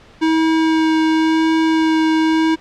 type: tone with vibrato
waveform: square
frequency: 319.6 Hz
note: D#4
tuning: 47 cents sharp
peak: -13 dBFS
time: 0.21-2.56 s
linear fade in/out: 20 ms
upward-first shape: sine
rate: 0.93 Hz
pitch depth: 10 cents each way
effects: pink hiss -45 dBFS RMS until 2.6 s + low-pass 4000 Hz 12 dB/octave